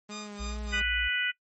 sawtooth tone with vibrato, 207.6 Hz, G#3, in tune, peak -36 dBFS, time 0.09-0.82 s, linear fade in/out 5 ms, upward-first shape sine, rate 2.5 Hz, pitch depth 31 cents each way
10% pulse tone with tremolo, 1223 Hz, D#6, 30 cents flat, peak -30 dBFS, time 0.1-0.81 s, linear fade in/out 20 ms, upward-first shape sine, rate 3.4 Hz, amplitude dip 100%
sine tone, 58.27 Hz, A#1, in tune, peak -33 dBFS, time 0.39-1.09 s, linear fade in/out 20 ms
harmonic tone, 493.9 Hz, B4, in tune, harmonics 3 / 4 / 5 / 6, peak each -30 / -31 / -32 / -33 dBFS, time 0.72-1.32 s, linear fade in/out 20 ms
effects noise-tail reverb RT60 0.1 s tail -22 dB re dry + MP3 32 kbps

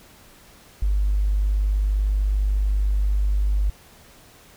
triangle tone with tanh clipping, 50.2 Hz, G1, 42 cents sharp, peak -17 dBFS, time 0.82-3.7 s, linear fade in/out 5 ms, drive 2 dB, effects pink hiss -50 dBFS RMS until 4.56 s

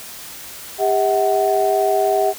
sine tone cluster, 400.6 / 645 / 748 Hz, G4 / E5 / F#5, +38 / -38 / +19 cents, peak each -18 dBFS, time 0.78-2.34 s, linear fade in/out 50 ms, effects tanh soft clip ceiling -5 dBFS + white hiss -35 dBFS RMS until 2.38 s

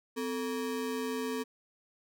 square ring-modulated tone, 349.2 Hz, F4, in tune, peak -30 dBFS, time 0.16-1.44 s, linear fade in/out 20 ms, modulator 93.2 Hz, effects none

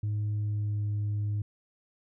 sine tone with pitch glide, 105 to 103.91 Hz, G#2 to G#2, +19 to +1 cents, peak -25 dBFS, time 0.03-1.42 s, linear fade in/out 5 ms, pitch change -18 cents, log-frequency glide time 0.33-0.85 s, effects tanh soft clip ceiling -26 dBFS

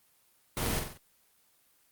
pink noise with echo, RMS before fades -32 dBFS, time 0.57-0.79 s, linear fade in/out 0 ms, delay 46 ms, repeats 4, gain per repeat -5 dB, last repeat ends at 0.974 s, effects white hiss -67 dBFS RMS until 1.91 s + Opus 24 kbps

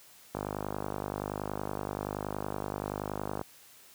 click train, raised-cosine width 1 ms, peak -19 dBFS, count 156, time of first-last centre 0.35-3.413 s, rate 50.6 Hz, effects white hiss -56 dBFS RMS until 3.94 s + high-pass 60 Hz 12 dB/octave

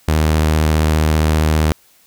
sawtooth tone with vibrato, 77.78 Hz, D#2, in tune, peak -8 dBFS, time 0.08-1.72 s, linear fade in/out 0 ms, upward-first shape square, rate 15 Hz, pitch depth 18 cents each way, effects white hiss -52 dBFS RMS until 2.06 s

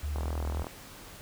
sine tone with vibrato, 72.6 Hz, D2, 19 cents flat, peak -30 dBFS, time 0.03-0.63 s, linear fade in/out 5 ms, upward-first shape sine, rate 4.1 Hz, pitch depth 32 cents each way
click train, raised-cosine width 1 ms, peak -23 dBFS, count 22, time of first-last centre 0.16-0.668 s, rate 41.3 Hz
effects pink hiss -48 dBFS RMS until 1.21 s

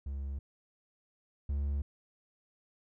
triangle tone pair in turn, 69.1 / 71 Hz, C#2 / C#2, -5 / +42 cents, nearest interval unison, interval 47 cents, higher second, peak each -33 / -28 dBFS, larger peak second, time 0.06-0.39 / 1.49-1.82 s, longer neither, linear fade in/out 5 ms, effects none

